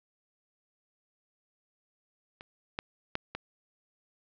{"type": "clicks", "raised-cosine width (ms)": 0.3, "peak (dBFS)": [-28, -16, -14, -19], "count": 4, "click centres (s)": [2.409, 2.789, 3.154, 3.35], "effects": ["low-pass 5000 Hz 12 dB/octave"]}